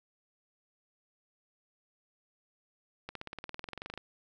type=accelerating click train; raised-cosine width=0.3 ms; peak=-24 dBFS; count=19; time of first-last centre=3.09-3.976 s; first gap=63 ms; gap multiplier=0.97; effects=none